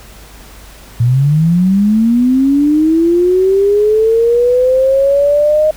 sine linear sweep, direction up, 114.7 to 622.3 Hz, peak -7 dBFS, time 1-5.71 s, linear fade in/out 5 ms, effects added 50 Hz sine -36 dBFS peak until 5.76 s + pink hiss -38 dBFS RMS until 5.76 s

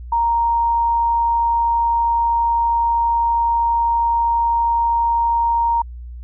sine tone, 932.3 Hz, A#5, in tune, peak -14 dBFS, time 0.12-5.82 s, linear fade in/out 5 ms, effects added 60 Hz sine -30 dBFS peak until 6.23 s

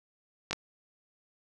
clicks, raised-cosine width 0.2 ms, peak -13 dBFS, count 2, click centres 0.51 / 0.53 s, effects none

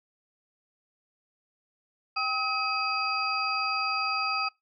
sine tone cluster, 784 / 1275 / 2538 / 4772 Hz, G5 / D#6 / D#7 / D8, 0 / +42 / +34 / +27 cents, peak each -35 / -29 / -31 / -33 dBFS, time 2.16-4.49 s, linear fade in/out 10 ms, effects noise-tail reverb RT60 0.2 s tail -25 dB re dry + AAC 64 kbps

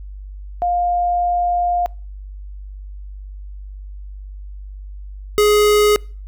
sine / square tone pair in turn, 705 / 418.3 Hz, F5 / G#4, +16 / +12 cents, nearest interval major sixth, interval 904 cents, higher first, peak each -15 / -11 dBFS, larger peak second, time 0.62-1.86 / 5.38-5.96 s, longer first, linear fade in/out 0 ms, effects noise-tail reverb RT60 0.4 s tail -26 dB re dry + added 49 Hz sine -30 dBFS peak until 6.27 s

